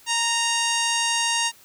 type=harmonic tone with a mistuned harmonic; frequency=932.3 Hz; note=A#5; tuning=in tune; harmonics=1 / 2 / 3 / 4 / 5 / 6 / 7 / 8 / 9 / 10; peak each=-27 / -29 / -26 / -30 / -32 / -31 / -29 / -37 / -34 / -33 dBFS; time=0.06-1.52 s; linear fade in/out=50 ms; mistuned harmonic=2; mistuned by=-16 cents; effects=white hiss -52 dBFS RMS until 1.64 s